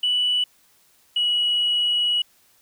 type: tone pair in turn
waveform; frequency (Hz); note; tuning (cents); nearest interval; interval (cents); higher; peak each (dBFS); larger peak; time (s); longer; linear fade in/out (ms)
sine; 2960 / 2921; F#7 / F#7; 0 / -23; unison; 23; first; -17; neither; 0.03-0.44 / 1.16-2.22; second; 5
effects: tanh soft clip ceiling -14 dBFS + white hiss -59 dBFS RMS until 2.61 s